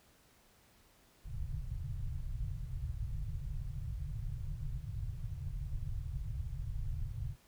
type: low-pass noise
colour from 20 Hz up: pink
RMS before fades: -39 dBFS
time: 1.24-7.36 s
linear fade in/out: 50 ms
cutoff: 150 Hz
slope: 96 dB/octave
effects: pink hiss -66 dBFS RMS until 7.47 s